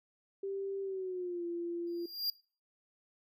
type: tone with pitch glide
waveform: sine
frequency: 392 to 343.2 Hz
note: G4 to F4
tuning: 0 to -30 cents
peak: -35 dBFS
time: 0.43-2.06 s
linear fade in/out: 5 ms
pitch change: -230 cents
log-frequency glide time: 0.82-1.45 s
type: tone with exponential growth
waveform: square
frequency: 4790 Hz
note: D8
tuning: 33 cents sharp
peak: -29 dBFS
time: 1.87-2.3 s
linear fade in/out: 2 ms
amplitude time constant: 92 ms
effects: noise-tail reverb RT60 0.4 s tail -23 dB re dry